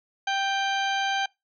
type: harmonic tone with a mistuned harmonic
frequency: 784 Hz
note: G5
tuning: in tune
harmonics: 1 / 2 / 3 / 4 / 5 / 6 / 8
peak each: -26 / -29 / -35 / -32 / -39 / -42 / -42 dBFS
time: 0.27-1.26 s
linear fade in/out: 5 ms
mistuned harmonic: 3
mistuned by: +26 cents
effects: noise-tail reverb RT60 0.2 s tail -23 dB re dry